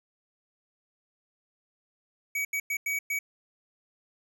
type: tone bursts at uneven times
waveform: square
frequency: 2266 Hz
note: C#7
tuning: 37 cents sharp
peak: -28 dBFS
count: 5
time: 2.35-2.45 / 2.53-2.6 / 2.7-2.77 / 2.86-2.99 / 3.1-3.19 s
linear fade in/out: 5 ms
effects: none

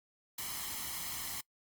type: noise with comb filter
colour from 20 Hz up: white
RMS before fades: -40 dBFS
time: 0.38-1.41 s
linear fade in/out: 5 ms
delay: 0.97 ms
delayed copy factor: +0.6
effects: noise-tail reverb RT60 0.1 s tail -24 dB re dry + Opus 48 kbps

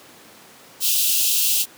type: high-pass noise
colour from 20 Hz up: white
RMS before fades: -19 dBFS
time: 0.8-1.66 s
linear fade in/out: 50 ms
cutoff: 2600 Hz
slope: 96 dB/octave
effects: pink hiss -46 dBFS RMS until 1.77 s + high-pass 200 Hz 12 dB/octave

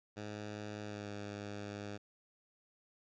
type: tone with pitch glide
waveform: 10% pulse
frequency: 105 to 102.6 Hz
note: G#2 to G#2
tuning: +19 to -21 cents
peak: -34 dBFS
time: 0.16-1.98 s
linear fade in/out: 20 ms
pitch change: -40 cents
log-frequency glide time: 0.82-1.08 s
effects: resampled to 16000 Hz

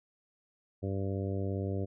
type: harmonic tone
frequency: 97.5 Hz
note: G2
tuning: 9 cents flat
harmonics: 1 / 2 / 3 / 4 / 5 / 6 / 7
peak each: -33 / -39 / -40 / -40 / -42 / -44 / -50 dBFS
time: 0.82-1.86 s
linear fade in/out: 20 ms
effects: none

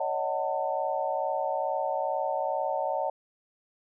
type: chord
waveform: sine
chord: D# half-diminished seventh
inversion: third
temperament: just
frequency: 560 / 622.3 / 746.7 / 896 Hz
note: C#5 / D#5 / F#5 / A5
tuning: +18 / 0 / +16 / +31 cents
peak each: -32 dBFS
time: 0-3.1 s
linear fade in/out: 5 ms
effects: none

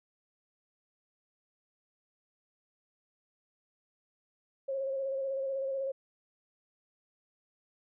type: tone with vibrato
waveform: sine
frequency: 540 Hz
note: C#5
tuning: 45 cents flat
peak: -31 dBFS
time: 4.68-5.92 s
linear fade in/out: 10 ms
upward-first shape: square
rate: 16 Hz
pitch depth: 25 cents each way
effects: none

